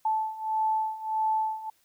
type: beating tone pair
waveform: sine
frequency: 873 / 874.6 Hz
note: A5 / A5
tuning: -14 / -11 cents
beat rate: 1.6 Hz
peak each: -30 / -27 dBFS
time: 0.05-1.7 s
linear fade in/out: 5 ms
effects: white hiss -67 dBFS RMS until 1.84 s